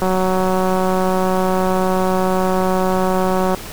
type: click train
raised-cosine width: 1 ms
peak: -5 dBFS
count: 657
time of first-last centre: 0.02-3.547 s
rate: 186 Hz
effects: pink hiss -32 dBFS RMS until 3.72 s